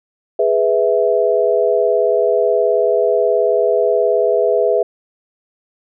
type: chord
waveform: sine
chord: E major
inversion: first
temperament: equal with one note detuned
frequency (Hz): 415.3 / 493.9 / 656.2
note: G#4 / B4 / E5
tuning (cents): 0 / 0 / -8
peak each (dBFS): -16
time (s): 0.39-4.83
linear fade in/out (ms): 5
effects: none